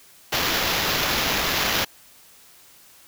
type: noise with sample-and-hold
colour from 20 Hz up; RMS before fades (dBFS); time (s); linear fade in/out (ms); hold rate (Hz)
white; -23; 0.32-1.85; 10; 8820
effects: white hiss -51 dBFS RMS until 3.07 s